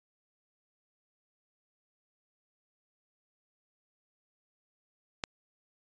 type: click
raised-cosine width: 0.2 ms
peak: -14 dBFS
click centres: 5.238 s
effects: resampled to 16000 Hz